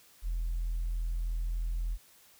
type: tone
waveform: sine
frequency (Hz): 41.64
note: E1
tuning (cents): +18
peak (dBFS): -28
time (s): 0.22-1.98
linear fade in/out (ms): 50
effects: tanh soft clip ceiling -27 dBFS + white hiss -60 dBFS RMS until 2.39 s